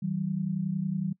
sine tone pair together, 160 / 190.89 Hz, D#3 / G3, +49 / -46 cents, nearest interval minor third, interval 305 cents, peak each -31 / -29 dBFS, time 0.02-1.13 s, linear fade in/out 10 ms, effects noise-tail reverb RT60 0.1 s tail -22 dB re dry

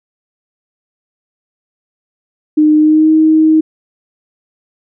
sine tone with pitch glide, 305.3 to 314.6 Hz, D#4 to D#4, -33 to +19 cents, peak -5 dBFS, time 2.57-3.61 s, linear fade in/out 10 ms, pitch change +52 cents, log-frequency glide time 2.77-3.11 s, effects none

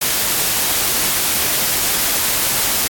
white noise, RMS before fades -17 dBFS, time 0.01-2.88 s, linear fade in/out 10 ms, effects AAC 64 kbps

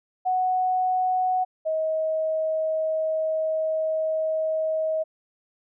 sine tone pair in turn, 740 / 633.1 Hz, F#5 / D#5, 0 / +30 cents, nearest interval minor third, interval 270 cents, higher first, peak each -20 / -22 dBFS, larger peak first, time 0.25-1.45 / 1.65-5.04 s, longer second, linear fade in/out 20 ms, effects none

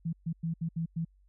sine tone bursts at uneven times, 164.81 Hz, E3, in tune, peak -29 dBFS, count 6, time 0.05-0.13 / 0.26-0.33 / 0.43-0.54 / 0.61-0.69 / 0.76-0.86 / 0.96-1.05 s, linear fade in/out 10 ms, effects added 48 Hz sine -60 dBFS peak until 1.28 s

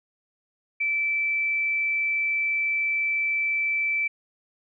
sine tone, 2323 Hz, D7, 20 cents flat, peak -22 dBFS, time 0.8-4.08 s, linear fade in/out 10 ms, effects none

